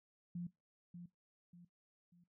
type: tone with echo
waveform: sine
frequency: 174.61 Hz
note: F3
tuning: in tune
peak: -40 dBFS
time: 0.35-0.47 s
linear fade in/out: 5 ms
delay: 590 ms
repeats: 3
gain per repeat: -8 dB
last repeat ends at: 2.24 s
effects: noise-tail reverb RT60 0.2 s tail -20 dB re dry